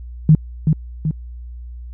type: tone with echo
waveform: sine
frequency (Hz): 155.3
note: D#3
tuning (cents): -3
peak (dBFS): -5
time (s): 0.29-0.35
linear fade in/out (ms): 2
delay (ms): 380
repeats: 2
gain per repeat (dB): -5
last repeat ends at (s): 1.11
effects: added 60 Hz sine -30 dBFS peak until 1.93 s